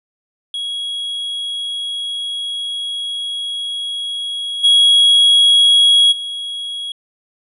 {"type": "tone with level steps", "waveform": "triangle", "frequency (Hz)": 3318, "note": "G#7", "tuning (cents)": -2, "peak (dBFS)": [-19, -6, -21], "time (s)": [0.54, 6.92], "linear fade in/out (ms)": 2, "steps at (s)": [4.63, 6.11], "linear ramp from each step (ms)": 20, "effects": ["resampled to 32000 Hz"]}